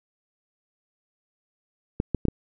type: clicks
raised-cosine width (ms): 3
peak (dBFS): -10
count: 4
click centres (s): 2.001 / 2.147 / 2.253 / 2.284
effects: none